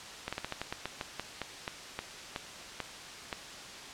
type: slowing click train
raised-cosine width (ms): 0.3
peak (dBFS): -18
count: 16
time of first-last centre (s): 0.28-3.328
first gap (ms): 46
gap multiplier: 1.19
effects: white hiss -45 dBFS RMS until 3.93 s + low-pass 6000 Hz 12 dB/octave